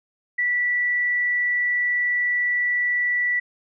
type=tone; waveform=sine; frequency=1959 Hz; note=B6; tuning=15 cents flat; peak=-19 dBFS; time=0.38-3.4 s; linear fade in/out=10 ms; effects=none